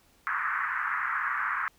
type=band-pass noise; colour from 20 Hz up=pink; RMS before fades=-30 dBFS; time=0.27-1.68 s; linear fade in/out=0 ms; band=1100 to 1900 Hz; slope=48 dB/octave; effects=pink hiss -63 dBFS RMS until 1.78 s